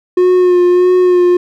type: tone with vibrato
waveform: triangle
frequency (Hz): 360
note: F#4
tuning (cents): -47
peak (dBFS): -4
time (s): 0.17-1.37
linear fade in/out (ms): 5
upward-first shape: sine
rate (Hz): 1.6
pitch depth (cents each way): 24
effects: none